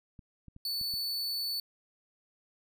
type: clicks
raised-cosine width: 5 ms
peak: -37 dBFS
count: 5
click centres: 0.192 / 0.483 / 0.564 / 0.813 / 0.939 s
type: tone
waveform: 45% pulse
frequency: 4470 Hz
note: C#8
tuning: 14 cents sharp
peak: -31 dBFS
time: 0.65-1.6 s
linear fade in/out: 2 ms
effects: none